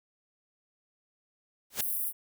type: noise with exponential growth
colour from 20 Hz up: white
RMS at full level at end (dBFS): -25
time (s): 1.7-1.81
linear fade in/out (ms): 5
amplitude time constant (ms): 23
type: high-pass noise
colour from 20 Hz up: white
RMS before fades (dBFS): -32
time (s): 1.78-2.13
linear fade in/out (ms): 50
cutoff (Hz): 9800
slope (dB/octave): 48
effects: none